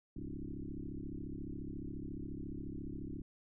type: tone with frequency modulation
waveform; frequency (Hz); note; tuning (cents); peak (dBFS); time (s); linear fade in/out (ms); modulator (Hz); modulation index
sine; 148.8; D3; +23; -40; 0.16-3.22; 5; 34.3; 5.4
effects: none